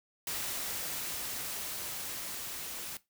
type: noise with level ramp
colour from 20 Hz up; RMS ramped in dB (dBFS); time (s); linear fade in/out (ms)
white; -36 to -41; 0.27-2.97; 2
effects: noise-tail reverb RT60 0.2 s tail -18 dB re dry